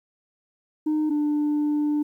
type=tone pair in turn; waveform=sine; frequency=306.7 / 296.8 Hz; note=D#4 / D4; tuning=-25 / +18 cents; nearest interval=minor second; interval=57 cents; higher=first; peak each=-18 dBFS; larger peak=neither; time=0.86-1.1 / 1.1-2.03 s; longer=second; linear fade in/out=10 ms; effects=tanh soft clip ceiling -19 dBFS + 10-bit